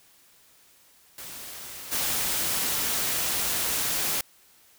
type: noise with level steps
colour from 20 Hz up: white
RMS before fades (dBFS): -40 / -27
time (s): 1.18-4.21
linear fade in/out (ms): 2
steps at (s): 1.91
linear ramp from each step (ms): 20
effects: white hiss -58 dBFS RMS until 4.78 s